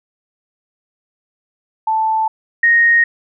sine tone pair in turn, 880 / 1864.7 Hz, A5 / A#6, 0 / 0 cents, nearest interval octave + minor second, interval 1300 cents, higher second, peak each -13 / -8 dBFS, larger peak second, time 1.87-2.28 / 2.63-3.04 s, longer neither, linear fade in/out 5 ms, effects none

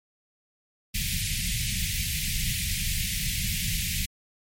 pink band-stop noise, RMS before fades -28 dBFS, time 0.94-4.06 s, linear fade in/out 10 ms, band 190 to 2000 Hz, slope 48 dB/octave, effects MP3 64 kbps

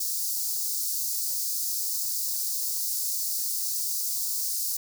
white high-pass noise, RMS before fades -29 dBFS, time 0-4.77 s, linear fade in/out 5 ms, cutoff 4500 Hz, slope 48 dB/octave, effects none

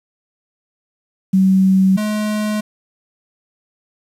sine / square tone pair in turn, 190 / 212.2 Hz, F#3 / G#3, +46 / +38 cents, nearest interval major second, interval 192 cents, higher second, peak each -9 / -18 dBFS, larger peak first, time 1.33-1.97 / 1.97-2.61 s, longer neither, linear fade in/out 10 ms, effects resampled to 32000 Hz + 7-bit

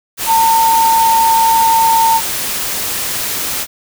sine tone in noise, 906 Hz, A#5, 50 cents flat, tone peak -8 dBFS, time 0.26-2.21 s, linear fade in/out 50 ms, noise white, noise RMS -19 dBFS, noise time 0.17-3.67 s, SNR +8 dB, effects none

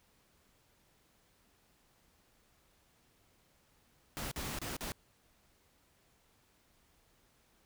pink noise with dropouts, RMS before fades -40 dBFS, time 4.17-4.92 s, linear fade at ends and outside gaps 0 ms, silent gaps 4.314-4.361 / 4.588-4.616 / 4.766-4.808 s, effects pink hiss -70 dBFS RMS until 7.65 s

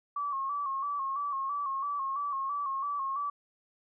sine tone with vibrato, 1117 Hz, C#6, 13 cents sharp, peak -30 dBFS, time 0.16-3.3 s, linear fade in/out 5 ms, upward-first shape square, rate 3 Hz, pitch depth 55 cents each way, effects none

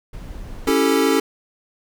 brown noise, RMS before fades -33 dBFS, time 0.13-0.71 s, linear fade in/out 5 ms
square chord, A dominant seventh, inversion first, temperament equal, 277.2 / 329.6 / 392 / 440 Hz, C#4 / E4 / G4 / A4, 0 / 0 / 0 / 0 cents, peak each -20 / -23 / -23 / -20 dBFS, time 0.67-1.2 s, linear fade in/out 5 ms
effects none

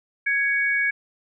sine tone pair together, 1661.2 / 2238 Hz, G#6 / C#7, 0 / +16 cents, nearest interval perfect fourth, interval 516 cents, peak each -22 dBFS, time 0.26-0.91 s, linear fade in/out 10 ms, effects none

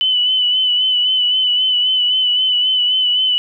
sine tone with vibrato, 3000 Hz, F#7, 23 cents sharp, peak -12 dBFS, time 0.01-3.38 s, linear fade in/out 0 ms, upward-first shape sine, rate 3.8 Hz, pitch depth 34 cents each way, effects none

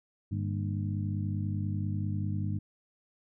harmonic tone with a mistuned harmonic, 50.1 Hz, G1, 38 cents sharp, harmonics 2 / 3 / 4 / 5 / 6, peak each -31 / -37 / -37 / -43 / -42 dBFS, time 0.31-2.59 s, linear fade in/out 10 ms, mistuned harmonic 5, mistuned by -110 cents, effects none

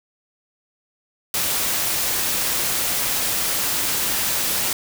white noise, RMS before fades -22 dBFS, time 1.34-4.73 s, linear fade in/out 2 ms, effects none

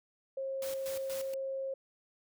sine tone, 537 Hz, C5, 45 cents sharp, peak -34 dBFS, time 0.37-1.74 s, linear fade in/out 5 ms
white noise with tremolo, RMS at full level -44 dBFS, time 0.62-1.34 s, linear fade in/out 2 ms, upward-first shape square, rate 4.2 Hz, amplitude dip 75%
effects none

